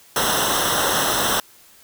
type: noise with comb filter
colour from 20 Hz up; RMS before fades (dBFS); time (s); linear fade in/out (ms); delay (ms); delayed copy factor
pink; -20; 0.16-1.4; 2; 0.43; -0.9
effects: white hiss -50 dBFS RMS until 1.83 s